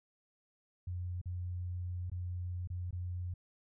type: tone with dropouts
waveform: sine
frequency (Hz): 89.3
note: F2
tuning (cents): +39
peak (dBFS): -36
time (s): 0.87-3.34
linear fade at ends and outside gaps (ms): 5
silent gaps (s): 1.215-1.257 / 2.099-2.116 / 2.674-2.701 / 2.909-2.927
effects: none